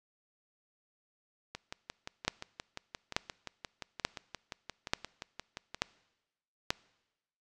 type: two click trains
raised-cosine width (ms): 0.2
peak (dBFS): -22 / -10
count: 25 / 6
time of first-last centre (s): 1.55-5.746 / 2.28-6.705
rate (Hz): 5.72 / 1.13
effects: noise-tail reverb RT60 1.0 s tail -23 dB re dry + resampled to 24000 Hz